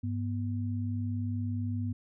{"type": "tone pair together", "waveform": "sine", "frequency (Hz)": [100.98, 243.6], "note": ["G#2", "B3"], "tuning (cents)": [-48, -24], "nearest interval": "octave + minor third", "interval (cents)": 1524, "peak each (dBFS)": [-31, -35], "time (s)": [0.03, 1.93], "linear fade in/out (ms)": 10, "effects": []}